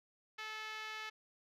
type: tone with band-pass filter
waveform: 5% pulse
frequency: 434.1 Hz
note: A4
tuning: 23 cents flat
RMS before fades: -45 dBFS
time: 0.38-1.1 s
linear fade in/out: 10 ms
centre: 1700 Hz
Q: 0.99
effects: none